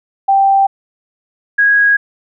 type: tone pair in turn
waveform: sine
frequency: 784 / 1650.7 Hz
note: G5 / G#6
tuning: 0 / -11 cents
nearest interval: octave + minor second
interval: 1289 cents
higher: second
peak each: -7 dBFS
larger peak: neither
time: 0.28-0.67 / 1.58-1.97 s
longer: neither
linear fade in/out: 10 ms
effects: none